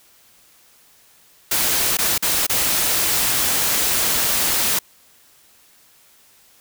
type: noise with dropouts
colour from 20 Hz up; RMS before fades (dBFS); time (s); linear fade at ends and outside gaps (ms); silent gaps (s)
white; -19; 1.51-4.79; 5; 1.971-1.986 / 2.18-2.224 / 2.467-2.495
effects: white hiss -53 dBFS RMS until 6.6 s